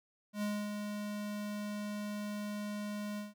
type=tone with ADSR envelope; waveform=square; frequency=207.7 Hz; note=G#3; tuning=in tune; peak=-33 dBFS; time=0.33-3.34 s; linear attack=94 ms; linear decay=260 ms; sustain=-5 dB; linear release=160 ms; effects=none